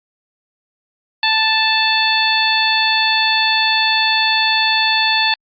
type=harmonic tone; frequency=880 Hz; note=A5; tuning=in tune; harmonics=1 / 2 / 3 / 4 / 5; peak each=-19 / -19 / -19 / -19 / -19 dBFS; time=1.23-5.34 s; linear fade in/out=2 ms; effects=Opus 48 kbps